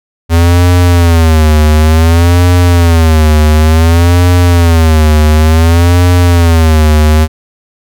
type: tone with vibrato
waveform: square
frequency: 82.41 Hz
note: E2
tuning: in tune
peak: -4 dBFS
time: 0.29-7.28 s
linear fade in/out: 50 ms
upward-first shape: sine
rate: 0.56 Hz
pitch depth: 130 cents each way
effects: none